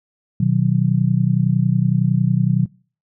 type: chord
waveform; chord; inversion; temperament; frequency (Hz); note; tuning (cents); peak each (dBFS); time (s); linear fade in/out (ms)
sine; B major; none; just; 123.47 / 154.34 / 185.21; B2 / D#3 / F#3; 0 / -14 / +2; -18; 0.4-2.66; 5
effects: noise-tail reverb RT60 0.4 s tail -24 dB re dry